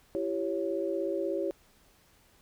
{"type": "chord", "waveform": "sine", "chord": "C# diminished", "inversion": "first", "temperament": "equal with one note detuned", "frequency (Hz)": [335.6, 392, 554.4], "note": ["E4", "G4", "C#5"], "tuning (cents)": [31, 0, 0], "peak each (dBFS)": -33, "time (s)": [0.15, 1.51], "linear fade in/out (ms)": 0, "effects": ["pink hiss -63 dBFS RMS until 2.41 s"]}